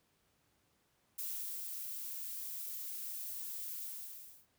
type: noise with ADSR envelope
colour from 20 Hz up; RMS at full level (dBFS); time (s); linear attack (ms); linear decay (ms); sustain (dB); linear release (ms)
violet; -40; 1.18-4.47; 10; 430; -3; 670
effects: pink hiss -75 dBFS RMS until 4.58 s + high-pass 60 Hz 12 dB/octave